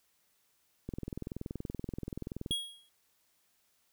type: click train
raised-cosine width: 3 ms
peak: -25 dBFS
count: 35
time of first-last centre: 0.89-2.509 s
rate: 21 Hz
type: tone with exponential decay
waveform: square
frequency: 3301 Hz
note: G#7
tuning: 11 cents flat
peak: -28 dBFS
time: 2.51-2.89 s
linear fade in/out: 1 ms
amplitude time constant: 81 ms
effects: white hiss -73 dBFS RMS until 3.92 s